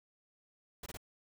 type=noise bursts; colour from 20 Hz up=pink; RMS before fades=-45 dBFS; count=3; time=0.83-0.972 s; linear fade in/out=5 ms; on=32 ms; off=23 ms; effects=none